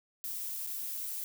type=noise with dropouts; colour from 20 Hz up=violet; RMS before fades=-38 dBFS; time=0.24-1.24 s; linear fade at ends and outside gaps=0 ms; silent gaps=0.665-0.672 s; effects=none